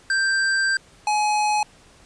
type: tone pair in turn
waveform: square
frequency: 1573 / 842.9 Hz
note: G6 / G#5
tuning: +6 / +25 cents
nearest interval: major seventh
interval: 1081 cents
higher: first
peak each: -19 dBFS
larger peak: neither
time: 0.1-0.77 / 1.07-1.63 s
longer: first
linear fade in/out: 2 ms
effects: pink hiss -52 dBFS RMS until 2.05 s + resampled to 22050 Hz